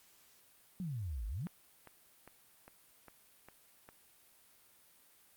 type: exponential two-way sweep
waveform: sine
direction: down then up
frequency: 195.2 to 49 to 195.2 Hz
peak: -37 dBFS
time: 0.8-1.47 s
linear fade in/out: 0 ms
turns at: 1.27 s
type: click train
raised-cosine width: 0.5 ms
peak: -37 dBFS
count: 7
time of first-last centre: 1.47-3.889 s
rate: 2.48 Hz
effects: white hiss -65 dBFS RMS until 5.36 s + Opus 48 kbps